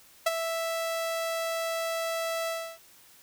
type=tone with ADSR envelope; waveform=sawtooth; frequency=659.3 Hz; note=E5; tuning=in tune; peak=-16 dBFS; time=0.26-2.79 s; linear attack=8 ms; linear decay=27 ms; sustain=-9 dB; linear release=310 ms; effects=white hiss -56 dBFS RMS until 3.22 s